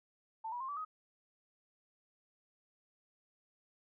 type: tone with pitch steps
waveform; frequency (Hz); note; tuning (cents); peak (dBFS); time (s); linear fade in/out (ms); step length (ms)
sine; 890 / 970.6 / 1058.4 / 1154.2 / 1258.7; A5 / B5 / C6 / D6 / D#6; +20 / -30 / +20 / -30 / +20; -38; 0.44-0.85; 10; 82
effects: none